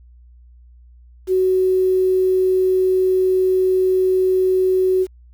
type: tone with quantisation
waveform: sine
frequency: 373.2 Hz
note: F#4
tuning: 15 cents sharp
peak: -13 dBFS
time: 1.27-5.07 s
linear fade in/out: 50 ms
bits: 7
effects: added 60 Hz sine -43 dBFS peak until 5.33 s